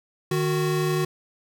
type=tone pair together; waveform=square; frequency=153.4 / 368 Hz; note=D#3 / F#4; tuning=-24 / -9 cents; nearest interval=octave + minor third; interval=1515 cents; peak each=-25 dBFS; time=0.31-1.05 s; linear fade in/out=5 ms; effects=none